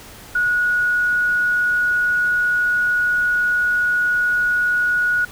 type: tone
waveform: sine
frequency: 1457 Hz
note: F#6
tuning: 27 cents flat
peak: -15 dBFS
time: 0.35-5.25 s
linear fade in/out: 5 ms
effects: pink hiss -40 dBFS RMS until 5.31 s